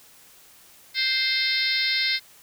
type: harmonic tone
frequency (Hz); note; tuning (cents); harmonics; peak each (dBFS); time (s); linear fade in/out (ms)
523.3; C5; 0; 3 / 4 / 5 / 6 / 7 / 8 / 9 / 10; -34 / -25 / -37 / -36 / -28 / -27 / -32 / -31; 0.94-2.2; 50
effects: white hiss -52 dBFS RMS until 2.42 s